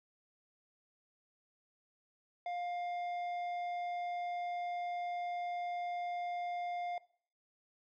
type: tone with tanh clipping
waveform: sine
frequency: 705 Hz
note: F5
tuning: 16 cents sharp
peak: -38 dBFS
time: 2.46-6.98 s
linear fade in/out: 2 ms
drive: 9 dB
effects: noise-tail reverb RT60 0.5 s tail -19 dB re dry